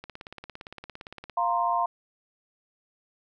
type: click train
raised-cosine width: 0.3 ms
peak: -24 dBFS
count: 23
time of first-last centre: 0.04-1.297 s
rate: 17.5 Hz
type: chord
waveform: sine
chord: F suspended fourth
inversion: none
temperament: just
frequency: 698.5 / 931.3 / 1047.7 Hz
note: F5 / Bb5 / C6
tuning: 0 / -2 / +2 cents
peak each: -27 / -27 / -27 dBFS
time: 1.37-1.86 s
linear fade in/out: 5 ms
effects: none